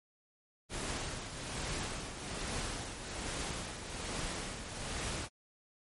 pink noise with tremolo, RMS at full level -37 dBFS, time 0.69-5.29 s, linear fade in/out 50 ms, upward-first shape triangle, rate 1.2 Hz, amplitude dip 60%, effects MP3 48 kbps

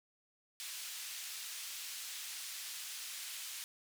pink band-pass noise, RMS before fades -45 dBFS, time 0.6-3.64 s, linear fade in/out 0 ms, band 2900 to 15000 Hz, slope 12 dB/octave, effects none

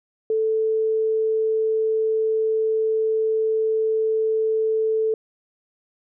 sine tone, 440 Hz, A4, in tune, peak -18 dBFS, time 0.3-5.14 s, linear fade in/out 2 ms, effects none

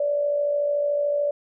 sine tone with amplitude modulation, 580 Hz, D5, 22 cents flat, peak -18 dBFS, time 0-1.31 s, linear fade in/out 5 ms, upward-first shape sine, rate 53.6 Hz, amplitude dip 45%, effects none

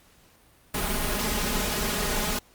pink noise with comb filter, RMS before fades -27 dBFS, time 0.74-2.39 s, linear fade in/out 5 ms, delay 4.8 ms, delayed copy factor +0.8, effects pink hiss -58 dBFS RMS until 2.54 s + Opus 48 kbps

